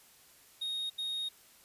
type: tone bursts at uneven times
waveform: triangle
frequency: 3729 Hz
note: A#7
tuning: in tune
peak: -32 dBFS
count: 2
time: 0.61-0.9 / 0.98-1.29 s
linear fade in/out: 10 ms
effects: white hiss -60 dBFS RMS until 1.64 s + resampled to 32000 Hz